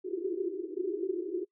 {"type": "band-pass noise", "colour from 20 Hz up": "white", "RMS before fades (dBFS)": -34, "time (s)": [0.04, 1.45], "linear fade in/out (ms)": 20, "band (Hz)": [340, 390], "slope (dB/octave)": 96, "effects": ["noise-tail reverb RT60 0.1 s tail -25 dB re dry"]}